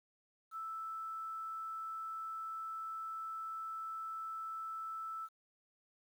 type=tone; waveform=sine; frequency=1318.5 Hz; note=E6; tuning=in tune; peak=-40 dBFS; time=0.51-5.29 s; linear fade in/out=50 ms; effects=11-bit